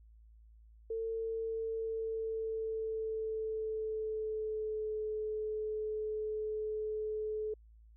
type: tone with pitch glide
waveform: sine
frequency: 449.8 to 430.2 Hz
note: A4 to A4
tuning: +38 to -39 cents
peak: -34 dBFS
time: 0.9-7.54 s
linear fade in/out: 5 ms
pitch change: -77 cents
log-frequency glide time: 1.49-5.02 s
effects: added 55 Hz sine -56 dBFS peak until 7.96 s